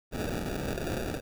white noise with sample-and-hold, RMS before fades -33 dBFS, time 0.11-1.21 s, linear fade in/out 50 ms, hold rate 1050 Hz, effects none

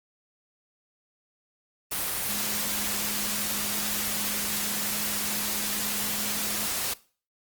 sine tone in noise, 207.7 Hz, G#3, in tune, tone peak -39 dBFS, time 2.28-6.67 s, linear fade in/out 10 ms, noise white, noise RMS -29 dBFS, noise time 1.91-6.94 s, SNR -13 dB, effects noise-tail reverb RT60 0.4 s tail -20 dB re dry + Opus 32 kbps

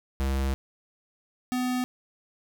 square tone pair in turn, 67.2 / 251.1 Hz, C2 / B3, +47 / +29 cents, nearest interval octave + major seventh, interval 2282 cents, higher second, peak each -25 / -26 dBFS, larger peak first, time 0.2-0.54 / 1.52-1.84 s, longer first, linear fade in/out 0 ms, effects none

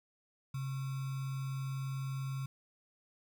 sine tone with sample-and-hold, 134.2 Hz, C3, 44 cents sharp, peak -35 dBFS, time 0.54-2.46 s, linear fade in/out 5 ms, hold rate 1225 Hz, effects none

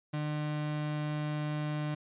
35% pulse tone, 150.4 Hz, D3, 42 cents sharp, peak -30 dBFS, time 0.13-1.95 s, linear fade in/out 10 ms, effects resampled to 8000 Hz

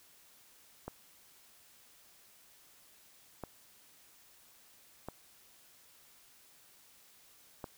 clicks, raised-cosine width 1 ms, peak -26 dBFS, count 4, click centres 0.88 / 3.437 / 5.086 / 7.642 s, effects white hiss -62 dBFS RMS until 7.77 s

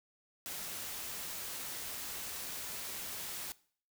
white noise, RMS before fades -42 dBFS, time 0.46-3.52 s, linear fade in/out 0 ms, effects noise-tail reverb RT60 0.5 s tail -20 dB re dry

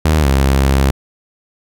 sawtooth tone with pitch glide, 77.78 to 67.71 Hz, D#2 to C#2, 0 to -40 cents, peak -6 dBFS, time 0.05-0.91 s, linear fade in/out 5 ms, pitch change -240 cents, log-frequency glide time 0.2-0.27 s, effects none

